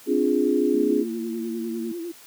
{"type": "chord", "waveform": "sine", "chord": "D half-diminished seventh", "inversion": "third", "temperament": "equal", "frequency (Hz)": [261.6, 293.7, 349.2, 415.3], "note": ["C4", "D4", "F4", "Ab4"], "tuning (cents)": [0, 0, 0, 0], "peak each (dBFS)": [-24, -23, -24, -23], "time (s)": [0.06, 1.05], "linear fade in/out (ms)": 50}
{"type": "tone", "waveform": "sine", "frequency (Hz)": 229.7, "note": "A#3", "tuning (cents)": -25, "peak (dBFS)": -28, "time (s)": [0.74, 1.92], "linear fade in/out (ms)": 5}
{"type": "tone with vibrato", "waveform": "sine", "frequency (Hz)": 339.4, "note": "F4", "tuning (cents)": -49, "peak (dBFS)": -29, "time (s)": [0.84, 2.12], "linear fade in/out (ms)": 10, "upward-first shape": "sine", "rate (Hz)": 10, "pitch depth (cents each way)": 64}
{"effects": ["white hiss -48 dBFS RMS until 2.26 s", "high-pass 150 Hz 12 dB/octave"]}